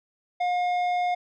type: tone with tanh clipping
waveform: sine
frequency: 715 Hz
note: F5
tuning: 41 cents sharp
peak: -24 dBFS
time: 0.4-1.15 s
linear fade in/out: 10 ms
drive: 10 dB
effects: none